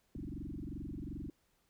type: tone with frequency modulation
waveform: sine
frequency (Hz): 175.4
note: F3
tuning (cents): +8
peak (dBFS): -40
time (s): 0.15-1.3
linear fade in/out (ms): 2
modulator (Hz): 22.7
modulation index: 6.4
effects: pink hiss -75 dBFS RMS until 1.69 s